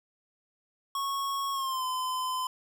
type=tone with pitch glide; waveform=square; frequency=1102 to 1022.3 Hz; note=C#6 to C6; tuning=-11 to -41 cents; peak=-30 dBFS; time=0.95-2.47 s; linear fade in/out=2 ms; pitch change=-130 cents; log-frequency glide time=1.52-1.84 s; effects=none